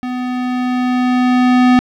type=tone with level ramp; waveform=square; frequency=250.3 Hz; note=B3; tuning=23 cents sharp; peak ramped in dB=-20 to -7 dBFS; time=0.03-1.79 s; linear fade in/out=0 ms; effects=low-pass 3000 Hz 12 dB/octave + 8-bit